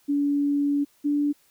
sine tone pair in turn, 286.1 / 290.6 Hz, D4 / D4, -45 / -18 cents, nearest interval unison, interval 27 cents, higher second, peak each -20 dBFS, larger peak neither, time 0.08-0.85 / 1.04-1.33 s, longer first, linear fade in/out 20 ms, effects white hiss -62 dBFS RMS until 1.5 s

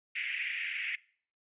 white band-pass noise, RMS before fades -36 dBFS, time 0.15-0.96 s, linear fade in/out 10 ms, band 1900 to 2600 Hz, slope 48 dB/octave, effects noise-tail reverb RT60 0.5 s tail -22 dB re dry + resampled to 8000 Hz

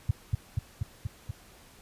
sine tone with echo, 103.2 Hz, G#2, 10 cents flat, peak -18 dBFS, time 0.09-0.11 s, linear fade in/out 5 ms, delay 240 ms, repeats 5, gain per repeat -2 dB, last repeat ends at 1.31 s, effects pink hiss -55 dBFS RMS until 1.81 s + resampled to 32000 Hz

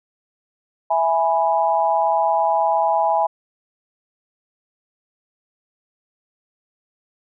sine chord, E major, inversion none, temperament equal, 659.3 / 830.6 / 987.8 Hz, E5 / G#5 / B5, 0 / 0 / 0 cents, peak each -20 / -18 / -22 dBFS, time 0.9-3.27 s, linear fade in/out 10 ms, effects none

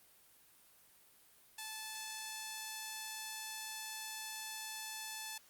5% pulse tone, 872 Hz, A5, 16 cents flat, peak -31 dBFS, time 1.58-5.38 s, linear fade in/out 5 ms, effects white hiss -65 dBFS RMS until 5.49 s + Opus 32 kbps

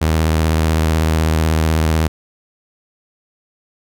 sawtooth tone with vibrato, 79.5 Hz, D#2, 38 cents sharp, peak -9 dBFS, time 0.01-2.08 s, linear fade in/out 10 ms, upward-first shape triangle, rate 16 Hz, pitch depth 57 cents each way, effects none

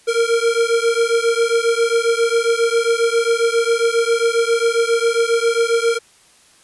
square beating tone pair, 460 / 467.4 Hz, A#4 / A#4, -23 / +5 cents, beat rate 7.4 Hz, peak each -18 dBFS, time 0.07-5.99 s, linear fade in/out 20 ms, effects white hiss -51 dBFS RMS until 6.63 s + resampled to 24000 Hz

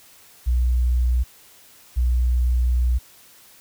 sine tone pair in turn, 61.3 / 61.3 Hz, B1 / B1, -12 / -12 cents, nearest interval unison, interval 0 cents, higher neither, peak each -16 dBFS, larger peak neither, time 0.46-1.24 / 1.96-2.99 s, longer second, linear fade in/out 20 ms, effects white hiss -50 dBFS RMS until 3.6 s

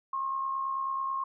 sine tone with amplitude modulation, 1076 Hz, C6, 48 cents sharp, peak -27 dBFS, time 0.13-1.24 s, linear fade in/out 5 ms, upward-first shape sine, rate 69.2 Hz, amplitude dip 45%, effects none

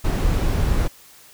brown noise, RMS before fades -19 dBFS, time 0.04-0.88 s, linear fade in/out 10 ms, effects white hiss -48 dBFS RMS until 1.33 s

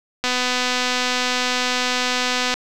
click train, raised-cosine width 0.2 ms, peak -4 dBFS, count 576, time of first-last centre 0.24-2.54 s, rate 250 Hz, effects none

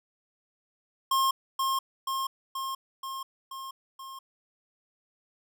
square tone with echo, 1070 Hz, C6, 38 cents sharp, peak -23 dBFS, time 1.11-1.31 s, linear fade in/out 5 ms, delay 480 ms, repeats 6, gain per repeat -3 dB, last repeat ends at 4.19 s, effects none

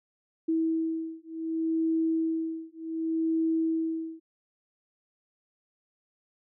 sine beating tone pair, 323.8 / 324.47 Hz, E4 / E4, -31 / -27 cents, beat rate 0.67 Hz, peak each -29 dBFS, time 0.48-4.2 s, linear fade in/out 10 ms, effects none

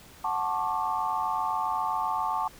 sine chord, D major seventh, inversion first, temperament equal with one note detuned, 740 / 880 / 1087.2 / 1174.7 Hz, F#5 / A5 / C#6 / D6, 0 / 0 / -34 / 0 cents, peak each -33 / -29 / -32 / -33 dBFS, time 0.24-2.48 s, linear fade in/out 5 ms, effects pink hiss -51 dBFS RMS until 2.59 s

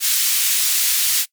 white band-pass noise, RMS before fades -18 dBFS, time 0-1.26 s, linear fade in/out 50 ms, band 2500 to 16000 Hz, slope 12 dB/octave, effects noise-tail reverb RT60 0.1 s tail -21 dB re dry

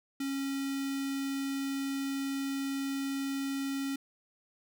square tone with notch filter, 274.2 Hz, C#4, 19 cents flat, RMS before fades -34 dBFS, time 0.2-3.96 s, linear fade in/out 5 ms, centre 710 Hz, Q 0.69, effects none

